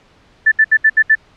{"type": "tone bursts", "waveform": "sine", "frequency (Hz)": 1760, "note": "A6", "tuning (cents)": 0, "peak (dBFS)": -6, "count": 6, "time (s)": [0.46, 1.153], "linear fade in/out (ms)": 10, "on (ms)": 58, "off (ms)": 69, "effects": ["pink hiss -50 dBFS RMS until 1.36 s", "low-pass 4000 Hz 12 dB/octave"]}